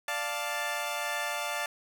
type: chord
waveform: 15% pulse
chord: D minor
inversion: none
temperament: equal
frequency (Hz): 587.3 / 698.5 / 880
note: D5 / F5 / A5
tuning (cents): 0 / 0 / 0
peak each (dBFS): -29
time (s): 0.08-1.66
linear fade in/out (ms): 2
effects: none